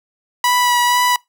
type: tone with vibrato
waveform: sawtooth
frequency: 979 Hz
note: B5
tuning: 15 cents flat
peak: -9 dBFS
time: 0.44-1.16 s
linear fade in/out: 2 ms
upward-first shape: sine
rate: 2.1 Hz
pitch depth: 16 cents each way
effects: noise-tail reverb RT60 0.2 s tail -24 dB re dry